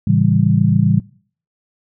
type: chord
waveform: sine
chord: A dominant seventh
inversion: none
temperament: just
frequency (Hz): 110 / 137.5 / 165 / 198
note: A2 / C#3 / E3 / G3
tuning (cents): 0 / -14 / +2 / +18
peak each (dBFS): -16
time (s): 0.07-1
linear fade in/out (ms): 5
effects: noise-tail reverb RT60 0.5 s tail -22 dB re dry